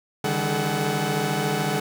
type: tone cluster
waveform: sawtooth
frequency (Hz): 144.5 / 158.4 / 200.4 / 430.3 / 748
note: D3 / D#3 / G3 / A4 / F#5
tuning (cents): -28 / +31 / +38 / -39 / +19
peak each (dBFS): -25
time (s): 0.24-1.8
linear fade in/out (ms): 5
effects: none

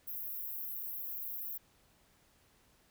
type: high-pass noise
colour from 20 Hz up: pink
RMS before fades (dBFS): -41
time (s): 0.07-1.58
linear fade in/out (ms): 10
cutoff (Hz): 12000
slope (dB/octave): 96
effects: pink hiss -68 dBFS RMS until 2.9 s

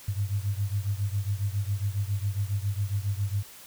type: beating tone pair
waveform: sine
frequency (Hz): 98 / 105.3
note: G2 / G#2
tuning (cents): 0 / +24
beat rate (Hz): 7.3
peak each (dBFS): -28 / -30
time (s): 0.08-3.43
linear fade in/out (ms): 5
effects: white hiss -48 dBFS RMS until 3.66 s

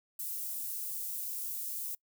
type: high-pass noise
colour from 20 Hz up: white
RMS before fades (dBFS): -38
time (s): 0.19-1.95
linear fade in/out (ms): 5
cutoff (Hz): 11000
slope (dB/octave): 12
effects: noise-tail reverb RT60 0.1 s tail -24 dB re dry

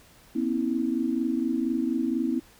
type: tone cluster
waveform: sine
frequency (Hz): 242.2 / 266.4 / 324.1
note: B3 / C4 / E4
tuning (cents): -34 / +31 / -29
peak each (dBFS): -28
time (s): 0.35-2.4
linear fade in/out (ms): 10
effects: pink hiss -55 dBFS RMS until 2.59 s

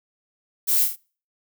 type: noise with echo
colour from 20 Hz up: violet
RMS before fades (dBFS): -21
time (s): 0.67-0.86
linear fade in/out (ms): 20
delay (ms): 26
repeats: 4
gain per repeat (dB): -4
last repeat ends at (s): 0.964
effects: noise-tail reverb RT60 0.4 s tail -25 dB re dry

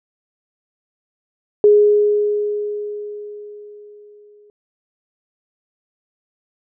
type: tone with exponential decay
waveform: sine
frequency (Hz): 416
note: G#4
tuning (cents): +3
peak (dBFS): -6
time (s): 1.64-4.5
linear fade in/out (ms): 1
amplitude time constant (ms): 620
effects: none

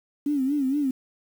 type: tone with vibrato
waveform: sine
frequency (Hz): 277.2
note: C#4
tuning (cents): 0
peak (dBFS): -21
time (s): 0.26-0.91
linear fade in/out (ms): 5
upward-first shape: sine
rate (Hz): 4.3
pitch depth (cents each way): 120
effects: 8-bit

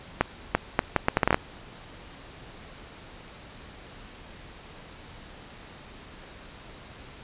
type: accelerating click train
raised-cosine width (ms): 0.5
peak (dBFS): -4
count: 11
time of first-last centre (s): 0.21-1.344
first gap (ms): 340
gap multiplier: 0.71
effects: pink hiss -46 dBFS RMS until 7.23 s + resampled to 8000 Hz

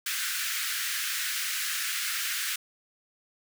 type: high-pass noise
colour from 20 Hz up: pink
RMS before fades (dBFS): -31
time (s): 0.06-2.56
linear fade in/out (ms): 5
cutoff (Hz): 1400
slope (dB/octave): 48
effects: none

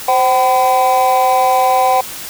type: tone with amplitude modulation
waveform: triangle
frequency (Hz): 765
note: G5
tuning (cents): -42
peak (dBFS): -3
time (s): 0.08-2.01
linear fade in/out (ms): 5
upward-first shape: sine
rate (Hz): 244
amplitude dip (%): 100
effects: white hiss -28 dBFS RMS until 2.29 s

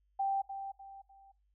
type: tone with echo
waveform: sine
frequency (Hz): 784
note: G5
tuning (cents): 0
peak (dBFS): -29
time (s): 0.19-0.42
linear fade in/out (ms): 10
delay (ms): 300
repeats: 3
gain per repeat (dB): -9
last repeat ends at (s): 1.32
effects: noise-tail reverb RT60 0.3 s tail -19 dB re dry + added 50 Hz sine -70 dBFS peak until 1.54 s

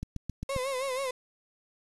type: click train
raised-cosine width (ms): 5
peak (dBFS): -22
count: 5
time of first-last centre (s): 0.03-0.563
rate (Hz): 7.5
type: tone with vibrato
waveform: 35% pulse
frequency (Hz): 528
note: C5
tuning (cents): +16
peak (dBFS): -28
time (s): 0.49-1.11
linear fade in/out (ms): 5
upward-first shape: sine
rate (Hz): 6.2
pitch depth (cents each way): 85
effects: resampled to 24000 Hz + 8-bit

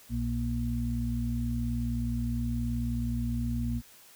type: harmonic tone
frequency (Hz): 59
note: A#1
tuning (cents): +22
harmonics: 1 / 2 / 4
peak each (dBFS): -32 / -33 / -32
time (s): 0.09-3.82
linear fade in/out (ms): 50
effects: white hiss -55 dBFS RMS until 4.15 s

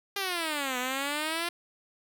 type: exponential two-way sweep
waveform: 5% pulse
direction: down then up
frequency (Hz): 406.3 to 246.9 to 349.1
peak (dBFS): -18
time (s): 0.16-1.49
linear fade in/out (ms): 5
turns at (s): 0.78
effects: none

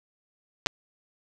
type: clicks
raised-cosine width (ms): 0.2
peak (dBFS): -6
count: 2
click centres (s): 0.662 / 0.669
effects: none

